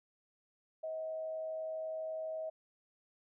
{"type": "tone with frequency modulation", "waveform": "sine", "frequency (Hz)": 636, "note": "D#5", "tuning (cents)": 38, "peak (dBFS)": -37, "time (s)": [0.83, 2.5], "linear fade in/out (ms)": 10, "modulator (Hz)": 112, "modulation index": 0.24, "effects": []}